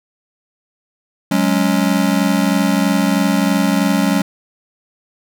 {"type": "chord", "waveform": "square", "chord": "F# suspended second", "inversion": "none", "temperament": "just", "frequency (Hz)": [185, 208.1, 277.5], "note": ["F#3", "G#3", "C#4"], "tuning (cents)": [0, 4, 2], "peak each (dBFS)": -18, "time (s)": [1.31, 4.22], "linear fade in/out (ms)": 5, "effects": []}